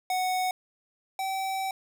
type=tone pair in turn; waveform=square; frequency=740 / 768.7 Hz; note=F#5 / G5; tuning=0 / -34 cents; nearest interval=minor second; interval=66 cents; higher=second; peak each=-26 / -29 dBFS; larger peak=first; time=0.1-0.51 / 1.19-1.71 s; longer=second; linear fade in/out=2 ms; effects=none